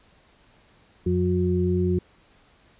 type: harmonic tone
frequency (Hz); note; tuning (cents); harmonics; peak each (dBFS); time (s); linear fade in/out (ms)
90.2; F#2; -44; 1 / 2 / 4; -24 / -24 / -24; 1.06-1.99; 5
effects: pink hiss -58 dBFS RMS until 2.79 s + resampled to 8000 Hz